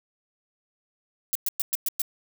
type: noise bursts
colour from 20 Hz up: violet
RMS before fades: -25 dBFS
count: 6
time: 1.33-2.018 s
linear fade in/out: 0 ms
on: 23 ms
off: 110 ms
effects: none